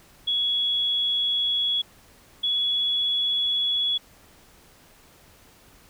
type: tone pair in turn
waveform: sine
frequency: 3360 / 3379 Hz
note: G#7 / G#7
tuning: +19 / +29 cents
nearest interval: unison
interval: 10 cents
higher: second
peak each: -21 dBFS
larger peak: neither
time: 0.27-1.82 / 2.43-3.98 s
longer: neither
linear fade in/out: 10 ms
effects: pink hiss -54 dBFS RMS until 5.89 s